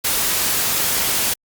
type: noise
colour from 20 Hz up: white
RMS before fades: -19 dBFS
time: 0.04-1.34 s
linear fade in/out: 10 ms
effects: Opus 48 kbps